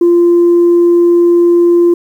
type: tone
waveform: sine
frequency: 345.9 Hz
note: F4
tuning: 17 cents flat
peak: -3 dBFS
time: 0.01-1.94 s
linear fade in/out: 5 ms
effects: tanh soft clip ceiling -2 dBFS + 7-bit